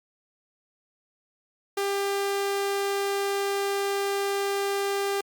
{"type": "tone", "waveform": "sawtooth", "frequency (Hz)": 398, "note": "G4", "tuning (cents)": 26, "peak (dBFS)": -21, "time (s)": [1.77, 5.21], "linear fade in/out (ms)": 5, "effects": ["Opus 48 kbps"]}